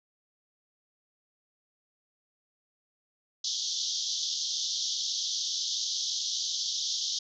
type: band-pass noise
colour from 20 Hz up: white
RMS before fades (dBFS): -32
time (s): 3.44-7.19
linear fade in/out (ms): 5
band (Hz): 3200 to 6400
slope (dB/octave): 96
effects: none